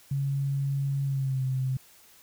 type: tone with pitch glide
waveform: sine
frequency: 138.59 to 130.81 Hz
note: C#3 to C3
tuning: 0 to 0 cents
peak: -25 dBFS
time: 0.11-1.77 s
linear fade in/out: 5 ms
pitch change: -100 cents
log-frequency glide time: 1.04-1.43 s
effects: white hiss -56 dBFS RMS until 2.22 s